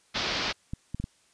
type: low-pass noise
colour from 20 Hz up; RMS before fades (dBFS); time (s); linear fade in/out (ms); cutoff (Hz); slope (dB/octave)
white; -30; 0.14-0.53; 20; 5200; 48
type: clicks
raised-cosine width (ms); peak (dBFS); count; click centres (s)
5; -20; 4; 0.735 / 0.946 / 1 / 1.041
effects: white hiss -64 dBFS RMS until 1.33 s + resampled to 22050 Hz